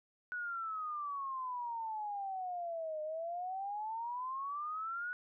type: exponential two-way sweep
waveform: sine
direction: down then up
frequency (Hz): 1480 to 609 to 1480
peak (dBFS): -37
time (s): 0.32-5.13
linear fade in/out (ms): 0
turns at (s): 3.02
effects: none